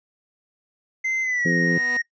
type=tone with pitch glide; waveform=triangle; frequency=2071 to 1866.5 Hz; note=C7 to A#6; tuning=-18 to +2 cents; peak=-20 dBFS; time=1.04-2.02 s; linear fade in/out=10 ms; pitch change=-180 cents; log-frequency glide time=1.22-1.53 s
type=tone with exponential growth; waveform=15% pulse; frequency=246.9 Hz; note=B3; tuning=in tune; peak=-24 dBFS; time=1.18-1.97 s; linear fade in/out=2 ms; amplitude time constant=170 ms
type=harmonic tone; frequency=85.8 Hz; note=F2; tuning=30 cents flat; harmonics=2 / 3 / 4 / 5 / 6; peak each=-22 / -26 / -28 / -30 / -32 dBFS; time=1.45-1.78 s; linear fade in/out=5 ms
effects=noise-tail reverb RT60 0.1 s tail -18 dB re dry + resampled to 16000 Hz